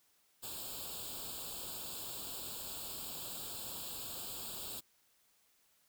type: noise with comb filter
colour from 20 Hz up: white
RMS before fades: -44 dBFS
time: 0.42-4.81 s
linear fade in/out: 20 ms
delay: 0.25 ms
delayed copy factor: +0.95
effects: white hiss -72 dBFS RMS until 5.88 s